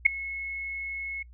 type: tone with ADSR envelope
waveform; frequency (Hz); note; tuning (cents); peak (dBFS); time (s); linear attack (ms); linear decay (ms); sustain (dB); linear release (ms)
sine; 2184; C#7; -26; -10; 0.05-1.23; 13; 3; -22; 9
effects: noise-tail reverb RT60 0.1 s tail -25 dB re dry + added 60 Hz sine -47 dBFS peak until 1.33 s